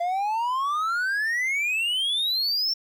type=exponential sweep; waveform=triangle; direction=up; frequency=681 to 5490 Hz; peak=-21 dBFS; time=0-2.74 s; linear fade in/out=10 ms; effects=10-bit